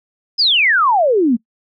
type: exponential sweep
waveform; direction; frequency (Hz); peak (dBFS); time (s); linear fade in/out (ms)
sine; down; 5200 to 216.1; -10; 0.38-1.37; 20
effects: noise-tail reverb RT60 0.1 s tail -23 dB re dry